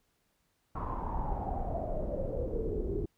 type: noise with low-pass filter sweep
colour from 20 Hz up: brown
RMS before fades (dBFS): -34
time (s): 0.75-3.06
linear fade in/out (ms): 5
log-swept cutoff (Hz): 1100 to 370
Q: 8.9
effects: pink hiss -75 dBFS RMS until 3.17 s